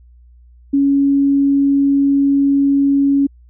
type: tone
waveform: sine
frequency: 278.7 Hz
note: C#4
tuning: 9 cents sharp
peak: -10 dBFS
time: 0.73-3.27 s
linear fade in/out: 10 ms
effects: added 60 Hz sine -42 dBFS peak until 3.49 s